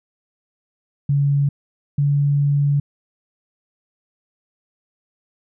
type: tone pair in turn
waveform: sine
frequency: 141.6 / 143 Hz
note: C#3 / D3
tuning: +37 / -46 cents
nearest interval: unison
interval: 17 cents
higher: second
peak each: -14 dBFS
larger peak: neither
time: 1.09-1.49 / 1.98-2.8 s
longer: second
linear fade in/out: 5 ms
effects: none